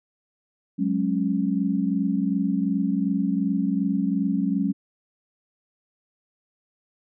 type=chord; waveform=sine; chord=F# suspended second; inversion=none; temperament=equal with one note detuned; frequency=185 / 207.7 / 274.5 Hz; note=F#3 / G#3 / C#4; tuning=0 / 0 / -17 cents; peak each=-25 dBFS; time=0.78-4.73 s; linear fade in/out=20 ms; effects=none